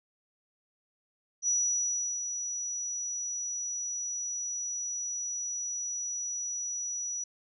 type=tone with ADSR envelope; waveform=sine; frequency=5870 Hz; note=F#8; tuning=15 cents flat; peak=-24 dBFS; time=1.42-7.24 s; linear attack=60 ms; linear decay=720 ms; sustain=-8 dB; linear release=5 ms; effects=none